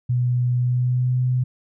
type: tone with pitch glide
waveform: sine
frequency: 123.47 to 126.36 Hz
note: B2 to B2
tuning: 0 to +40 cents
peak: -17 dBFS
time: 0.09-1.44 s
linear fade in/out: 10 ms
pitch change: +40 cents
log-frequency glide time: 0.57-1.18 s
effects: none